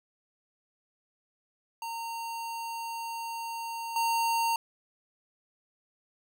square tone with level steps, 920 Hz, A#5, 23 cents flat, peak -35 / -26 dBFS, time 1.82-4.56 s, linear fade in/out 2 ms, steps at 3.96 s, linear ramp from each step 2 ms, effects none

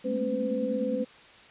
sine tone cluster, 207.9 / 224.5 / 234.6 / 269.8 / 507 Hz, G#3 / A3 / A#3 / C#4 / B4, +2 / +35 / +11 / -47 / +45 cents, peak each -34 / -34 / -36 / -33 / -29 dBFS, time 0.04-1.05 s, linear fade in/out 20 ms, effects white hiss -52 dBFS RMS until 1.5 s + resampled to 8000 Hz

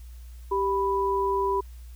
sine tone pair together, 392 / 987.8 Hz, G4 / B5, 0 / 0 cents, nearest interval octave + major third, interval 1600 cents, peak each -25 dBFS, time 0.51-1.61 s, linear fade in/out 10 ms, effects added 60 Hz sine -40 dBFS peak until 1.95 s + white hiss -59 dBFS RMS until 1.95 s

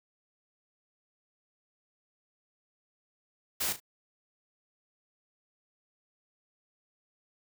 white noise with echo, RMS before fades -31 dBFS, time 3.6-3.73 s, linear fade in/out 10 ms, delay 36 ms, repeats 2, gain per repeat -11 dB, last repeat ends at 3.802 s, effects none

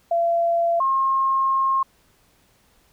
sine tone pair in turn, 680 / 1072.1 Hz, F5 / C6, -46 / +42 cents, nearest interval minor sixth, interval 788 cents, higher second, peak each -17 dBFS, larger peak neither, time 0.11-0.8 / 0.8-1.83 s, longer second, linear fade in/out 5 ms, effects pink hiss -60 dBFS RMS until 2.92 s

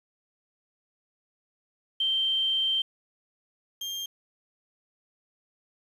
sine / 35% pulse tone pair in turn, 3136 / 3196 Hz, G7 / G7, 0 / +33 cents, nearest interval unison, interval 33 cents, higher second, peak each -23 / -30 dBFS, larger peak first, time 2-2.82 / 3.81-4.06 s, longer first, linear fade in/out 5 ms, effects resampled to 32000 Hz + 9-bit

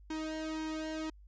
sawtooth tone with flanger, 314.5 Hz, D#4, 19 cents sharp, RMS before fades -38 dBFS, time 0.1-1.1 s, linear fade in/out 5 ms, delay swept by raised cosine 1.7 to 2.36 ms, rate 1.9 Hz, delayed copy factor -1, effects added 50 Hz sine -53 dBFS peak until 1.27 s + resampled to 16000 Hz

